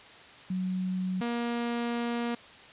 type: tone pair in turn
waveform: sine / sawtooth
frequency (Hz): 185.2 / 236.9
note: F#3 / A#3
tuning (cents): +2 / +28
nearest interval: major third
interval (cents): 426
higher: second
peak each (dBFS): -28 / -25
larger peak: second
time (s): 0.5-1.21 / 1.21-2.35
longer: second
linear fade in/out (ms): 5
effects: white hiss -50 dBFS RMS until 2.72 s + resampled to 8000 Hz